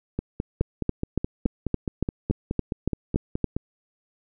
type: two click trains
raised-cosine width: 3 ms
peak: -13 / -9 dBFS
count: 17 / 11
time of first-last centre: 0.19-3.566 / 0.61-3.443 s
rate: 4.74 / 3.53 Hz
effects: none